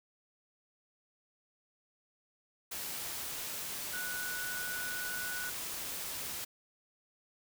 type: tone in noise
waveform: sine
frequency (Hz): 1475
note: F#6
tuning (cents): -6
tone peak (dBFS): -38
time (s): 3.93-5.5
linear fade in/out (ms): 10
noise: white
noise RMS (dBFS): -40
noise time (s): 2.71-6.45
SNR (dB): -1
effects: none

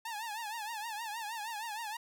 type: tone with vibrato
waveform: sawtooth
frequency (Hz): 880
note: A5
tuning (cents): 0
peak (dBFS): -34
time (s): 0.05-1.97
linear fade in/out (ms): 5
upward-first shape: triangle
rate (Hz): 6.4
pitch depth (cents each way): 140
effects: none

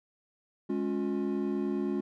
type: chord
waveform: triangle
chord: Db major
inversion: second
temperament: equal with one note detuned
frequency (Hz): 207.7 / 277.2 / 357.4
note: Ab3 / Db4 / F4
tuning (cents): 0 / 0 / +40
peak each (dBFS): -31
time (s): 0.69-2.01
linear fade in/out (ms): 10
effects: none

